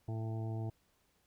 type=harmonic tone; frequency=111.4 Hz; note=A2; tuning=22 cents sharp; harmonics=1 / 2 / 3 / 4 / 6 / 7 / 8; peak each=-36 / -49 / -46 / -52 / -51 / -54 / -59 dBFS; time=0.08-0.7 s; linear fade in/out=5 ms; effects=pink hiss -74 dBFS RMS until 1.26 s